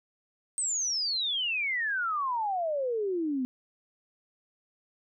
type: exponential sweep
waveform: sine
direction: down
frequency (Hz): 8450 to 246.9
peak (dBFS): -27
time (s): 0.58-3.45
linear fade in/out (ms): 0
effects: none